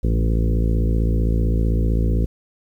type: harmonic tone with a mistuned harmonic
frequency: 55.6 Hz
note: A1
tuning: 19 cents sharp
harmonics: 1 / 2 / 3 / 4 / 5 / 6 / 7 / 8 / 9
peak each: -17 / -23 / -27 / -29 / -31 / -33 / -34 / -35 / -36 dBFS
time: 0.03-2.26 s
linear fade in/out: 10 ms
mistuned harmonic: 3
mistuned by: +32 cents
effects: 9-bit